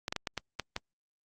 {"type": "clicks", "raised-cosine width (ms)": 0.2, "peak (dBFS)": -15, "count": 7, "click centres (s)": [0.081, 0.125, 0.163, 0.272, 0.377, 0.597, 0.764], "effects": ["Opus 48 kbps"]}